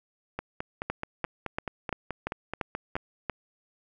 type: two click trains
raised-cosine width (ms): 0.5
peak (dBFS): -17 / -14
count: 13 / 8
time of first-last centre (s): 0.39-2.965 / 0.9-3.297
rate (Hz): 4.66 / 2.92
effects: none